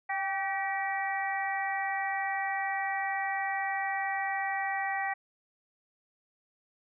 harmonic tone with a mistuned harmonic, 384.6 Hz, G4, 33 cents flat, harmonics 2 / 3 / 4 / 5 / 6, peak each -32 / -42 / -42 / -33 / -41 dBFS, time 0.09-5.14 s, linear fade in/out 10 ms, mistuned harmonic 2, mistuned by +37 cents, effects none

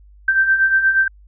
sine beating tone pair, 1556 / 1564.4 Hz, G6 / G6, -13 / -4 cents, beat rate 8.4 Hz, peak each -20 / -13 dBFS, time 0.28-1.08 s, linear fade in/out 5 ms, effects added 50 Hz sine -43 dBFS peak until 1.27 s

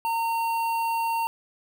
square tone with notch filter, 916 Hz, A#5, 31 cents flat, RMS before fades -26 dBFS, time 0.05-1.27 s, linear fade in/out 0 ms, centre 6000 Hz, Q 0.69, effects none

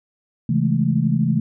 sine chord, A major seventh, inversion first, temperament equal with one note detuned, 135.27 / 164.81 / 207.7 / 220 Hz, C#3 / E3 / G#3 / A3, -42 / 0 / 0 / 0 cents, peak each -21 / -20 / -24 / -21 dBFS, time 0.49-1.4 s, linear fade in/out 5 ms, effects none

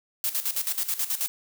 blue noise with tremolo, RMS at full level -26 dBFS, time 0.24-1.28 s, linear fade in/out 0 ms, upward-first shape square, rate 9.3 Hz, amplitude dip 75%, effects none

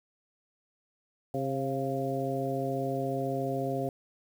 harmonic tone with a mistuned harmonic, 134.2 Hz, C3, 44 cents sharp, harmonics 1 / 2 / 3 / 4 / 5, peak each -35 / -35 / -35 / -35 / -35 dBFS, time 1.34-3.89 s, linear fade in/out 2 ms, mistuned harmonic 5, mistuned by +44 cents, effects 9-bit

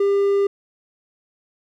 triangle tone, 399.3 Hz, G4, 32 cents sharp, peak -13 dBFS, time 0-0.47 s, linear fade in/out 5 ms, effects none

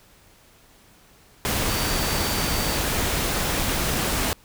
sine tone in noise, 4605 Hz, D8, 35 cents flat, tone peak -33 dBFS, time 1.69-2.77 s, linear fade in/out 0 ms, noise pink, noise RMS -24 dBFS, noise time 1.45-4.33 s, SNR -12 dB, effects pink hiss -54 dBFS RMS until 4.44 s

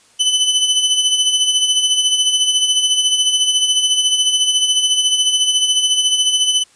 sawtooth tone with tremolo, 3016 Hz, F#7, 32 cents sharp, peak -7 dBFS, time 0.19-6.64 s, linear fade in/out 20 ms, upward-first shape sine, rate 14 Hz, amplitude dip 55%, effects white hiss -51 dBFS RMS until 6.75 s + resampled to 22050 Hz

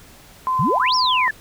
sine tone with pitch glide, 1030 to 1013.5 Hz, C6 to B5, -28 to +45 cents, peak -17 dBFS, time 0.47-1.28 s, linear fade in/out 0 ms, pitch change -27 cents, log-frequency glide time 0.6-0.71 s
sine exponential two-way sweep, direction up then down, 114.7 to 5660 to 1671 Hz, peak -18 dBFS, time 0.59-1.31 s, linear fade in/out 5 ms, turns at 0.95 s
effects pink hiss -46 dBFS RMS until 1.4 s

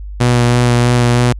sawtooth tone with vibrato, 121.5 Hz, B2, 28 cents flat, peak -5 dBFS, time 0.2-1.33 s, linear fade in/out 10 ms, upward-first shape sine, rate 3.1 Hz, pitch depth 15 cents each way, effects added 50 Hz sine -24 dBFS peak until 1.39 s + resampled to 24000 Hz

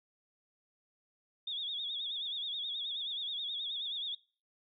sine tone with vibrato, 3520 Hz, A7, in tune, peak -35 dBFS, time 1.47-4.15 s, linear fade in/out 5 ms, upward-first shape sine, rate 9.4 Hz, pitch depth 110 cents each way, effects noise-tail reverb RT60 0.4 s tail -22 dB re dry

